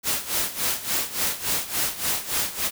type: noise with tremolo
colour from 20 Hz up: white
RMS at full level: -23 dBFS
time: 0.03-2.71 s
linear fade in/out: 50 ms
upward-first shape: sine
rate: 3.5 Hz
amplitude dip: 80%
effects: none